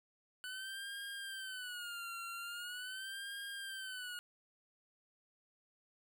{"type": "tone with vibrato", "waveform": "25% pulse", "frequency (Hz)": 1489, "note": "F#6", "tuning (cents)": 11, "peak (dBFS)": -39, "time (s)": [0.44, 4.19], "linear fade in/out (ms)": 0, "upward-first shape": "sine", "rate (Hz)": 0.42, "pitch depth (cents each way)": 140, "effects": []}